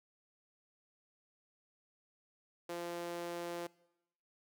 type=tone with high-pass filter; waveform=sawtooth; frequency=172.4 Hz; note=F3; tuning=22 cents flat; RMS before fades=-42 dBFS; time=2.69-3.67 s; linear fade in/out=5 ms; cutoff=420 Hz; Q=2.1; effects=noise-tail reverb RT60 0.9 s tail -22 dB re dry